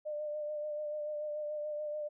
sine tone with vibrato, 600 Hz, D5, 37 cents sharp, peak -35 dBFS, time 0.05-2.09 s, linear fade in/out 20 ms, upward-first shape sine, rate 6.9 Hz, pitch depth 25 cents each way, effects none

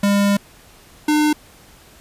square tone pair in turn, 201.4 / 301.8 Hz, G3 / D4, +47 / +47 cents, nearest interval perfect fifth, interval 700 cents, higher second, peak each -14 dBFS, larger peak neither, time 0.03-0.37 / 1.08-1.33 s, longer first, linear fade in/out 5 ms, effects pink hiss -47 dBFS RMS until 2 s + resampled to 32000 Hz

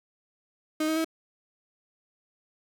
35% pulse tone with pitch steps, 310.6 / 316.6 / 322.7 Hz, D#4 / D#4 / E4, -3 / +30 / -37 cents, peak -23 dBFS, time 0.8-1.046 s, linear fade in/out 5 ms, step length 82 ms, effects none

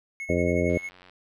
triangle tone with tremolo, 2186 Hz, C#7, 25 cents flat, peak -29 dBFS, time 0.2-0.89 s, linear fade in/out 0 ms, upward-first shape sine, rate 11 Hz, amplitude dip 65%
harmonic tone, 87.31 Hz, F2, in tune, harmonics 1 / 2 / 3 / 4 / 5 / 6 / 7, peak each -29 / -29 / -29 / -29 / -29 / -29 / -29 dBFS, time 0.29-0.78 s, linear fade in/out 5 ms
click train, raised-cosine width 0.3 ms, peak -34 dBFS, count 37, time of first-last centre 0.7-1.096 s, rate 90.8 Hz
effects none

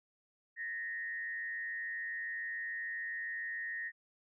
sine tone with frequency modulation, 1853 Hz, A#6, 11 cents flat, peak -37 dBFS, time 0.56-3.92 s, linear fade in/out 50 ms, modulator 119 Hz, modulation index 0.64, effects none

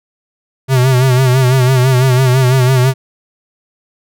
square tone with vibrato, 128.8 Hz, C3, 27 cents flat, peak -8 dBFS, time 0.68-2.94 s, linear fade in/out 50 ms, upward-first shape sine, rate 6 Hz, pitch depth 67 cents each way, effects none

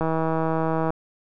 click train, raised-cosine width 1 ms, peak -11 dBFS, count 145, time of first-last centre 0.01-0.904 s, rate 161 Hz, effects none

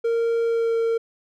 triangle tone with pitch glide, 462.3 to 457.5 Hz, A#4 to A#4, -14 to -32 cents, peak -17 dBFS, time 0.04-0.98 s, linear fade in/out 10 ms, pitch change -18 cents, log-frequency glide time 0.44-0.76 s, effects none

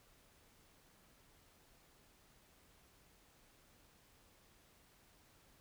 silence, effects pink hiss -68 dBFS RMS until 5.6 s

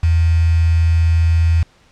sine tone with quantisation, 82.7 Hz, E2, 6 cents sharp, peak -10 dBFS, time 0.03-1.63 s, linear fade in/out 5 ms, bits 5, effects pink hiss -52 dBFS RMS until 1.91 s + low-pass 6000 Hz 12 dB/octave

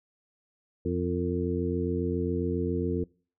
harmonic tone with a mistuned harmonic, 87.31 Hz, F2, in tune, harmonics 1 / 2 / 3 / 4 / 5, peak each -32 / -33 / -32 / -32 / -32 dBFS, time 0.85-3.04 s, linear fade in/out 5 ms, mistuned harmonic 5, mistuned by +50 cents, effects noise-tail reverb RT60 0.4 s tail -23 dB re dry

